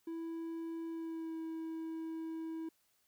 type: tone with pitch glide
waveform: triangle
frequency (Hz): 329.6 to 323.9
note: E4 to E4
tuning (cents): 0 to -30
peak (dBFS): -37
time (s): 0.07-2.69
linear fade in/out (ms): 5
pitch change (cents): -30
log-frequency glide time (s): 0.88-1.37
effects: white hiss -75 dBFS RMS until 3.07 s